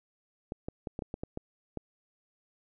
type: clicks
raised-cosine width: 2 ms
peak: -22 dBFS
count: 9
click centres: 0.521 / 0.685 / 0.872 / 0.991 / 1.022 / 1.141 / 1.235 / 1.374 / 1.773 s
effects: none